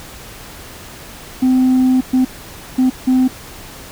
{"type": "tone bursts at uneven times", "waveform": "sine", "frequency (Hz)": 257, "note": "C4", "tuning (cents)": -31, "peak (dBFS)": -7, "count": 4, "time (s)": [[1.42, 2.01], [2.13, 2.25], [2.78, 2.9], [3.07, 3.28]], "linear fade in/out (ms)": 10, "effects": ["tanh soft clip ceiling -8 dBFS", "pink hiss -35 dBFS RMS until 3.91 s"]}